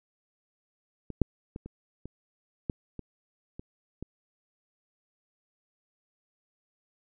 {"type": "clicks", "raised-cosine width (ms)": 3, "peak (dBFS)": [-24, -9, -24, -28, -27, -16, -25, -27, -24], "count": 9, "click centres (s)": [1.103, 1.217, 1.561, 1.66, 2.056, 2.698, 2.993, 3.595, 4.026], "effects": []}